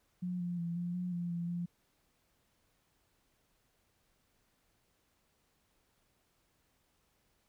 sine tone with pitch steps, 179.5 / 175.3 / 170 / 174.7 / 179.4 / 173.6 / 171.3 / 173.7 Hz, F3 / F3 / F3 / F3 / F3 / F3 / F3 / F3, +48 / +7 / -46 / +1 / +47 / -10 / -33 / -9 cents, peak -34 dBFS, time 0.22-1.66 s, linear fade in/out 10 ms, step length 180 ms, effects pink hiss -75 dBFS RMS until 7.48 s

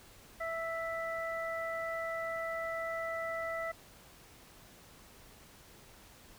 harmonic tone, 659.3 Hz, E5, in tune, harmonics 1 / 2 / 3, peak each -37 / -41 / -40 dBFS, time 0.4-3.72 s, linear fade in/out 10 ms, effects pink hiss -57 dBFS RMS until 6.38 s

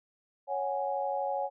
sine chord, C# suspended fourth, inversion none, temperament just, 554.4 / 739.2 / 831.5 Hz, C#5 / F#5 / G#5, 0 / -2 / +2 cents, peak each -33 / -35 / -33 dBFS, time 0.47-1.5 s, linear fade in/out 50 ms, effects none

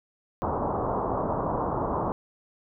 white low-pass noise, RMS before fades -28 dBFS, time 0.42-2.12 s, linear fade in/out 0 ms, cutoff 1100 Hz, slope 48 dB/octave, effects none

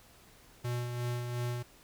square tone with tremolo, 121.5 Hz, B2, 28 cents flat, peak -32 dBFS, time 0.64-1.63 s, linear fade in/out 10 ms, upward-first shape sine, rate 2.8 Hz, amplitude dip 40%, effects pink hiss -59 dBFS RMS until 1.83 s

